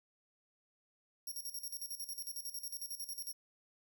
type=tone with tremolo; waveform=5% pulse; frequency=5590 Hz; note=F8; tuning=1 cent sharp; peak=-34 dBFS; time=1.27-3.33 s; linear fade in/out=5 ms; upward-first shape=square; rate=11 Hz; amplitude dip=75%; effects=none